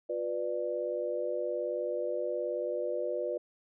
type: chord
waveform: sine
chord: B diminished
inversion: second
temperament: just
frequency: 355.6 / 493.9 / 592.7 Hz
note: F4 / B4 / D5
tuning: +31 / 0 / +16 cents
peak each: -37 / -34 / -34 dBFS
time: 0.09-3.38 s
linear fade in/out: 10 ms
effects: none